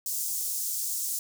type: high-pass noise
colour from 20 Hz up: pink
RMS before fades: -31 dBFS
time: 0.06-1.19 s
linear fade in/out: 2 ms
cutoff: 6400 Hz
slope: 24 dB/octave
effects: none